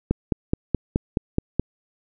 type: click train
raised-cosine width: 3 ms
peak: -6 dBFS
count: 8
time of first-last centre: 0.11-1.596 s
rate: 4.71 Hz
effects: none